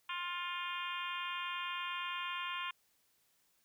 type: harmonic tone with a mistuned harmonic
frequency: 351.6 Hz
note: F4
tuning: 12 cents sharp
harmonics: 3 / 4 / 5 / 6 / 7 / 8 / 9 / 10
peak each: -41 / -46 / -48 / -50 / -45 / -46 / -47 / -54 dBFS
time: 0.09-2.71 s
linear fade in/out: 5 ms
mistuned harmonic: 6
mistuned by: +22 cents
effects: white hiss -74 dBFS RMS until 3.64 s